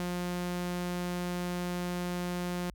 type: tone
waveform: sawtooth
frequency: 177.4 Hz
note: F3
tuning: 27 cents sharp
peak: -28 dBFS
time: 0-2.7 s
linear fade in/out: 0 ms
effects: added 50 Hz sine -49 dBFS peak until 2.74 s